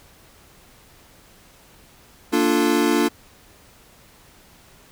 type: chord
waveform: square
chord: Bb major seventh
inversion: none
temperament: equal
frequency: 233.1 / 293.7 / 349.2 / 440 Hz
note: Bb3 / D4 / F4 / A4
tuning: 0 / 0 / 0 / 0 cents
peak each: -24 / -21 / -22 / -26 dBFS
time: 2.32-3.09 s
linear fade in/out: 20 ms
effects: pink hiss -51 dBFS RMS until 4.91 s